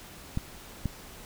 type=clicks; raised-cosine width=5 ms; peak=-16 dBFS; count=2; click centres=0.374 / 0.857 s; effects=pink hiss -47 dBFS RMS until 1.25 s